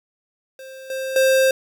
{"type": "tone with level steps", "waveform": "square", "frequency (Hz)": 528, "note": "C5", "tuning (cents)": 16, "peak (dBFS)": [-36, -25, -14], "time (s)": [0.59, 1.51], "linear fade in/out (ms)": 2, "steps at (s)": [0.9, 1.16], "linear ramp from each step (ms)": 2, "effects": ["9-bit"]}